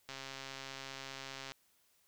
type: click train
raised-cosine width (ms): 0.2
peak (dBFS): -27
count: 194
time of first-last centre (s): 0.09-1.52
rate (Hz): 135
effects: white hiss -72 dBFS RMS until 2.07 s